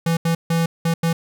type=tone bursts at uneven times; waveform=square; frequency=166.2 Hz; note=E3; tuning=15 cents sharp; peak=-17 dBFS; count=5; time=0.06-0.17 / 0.25-0.35 / 0.5-0.66 / 0.85-0.94 / 1.03-1.13 s; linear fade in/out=5 ms; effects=none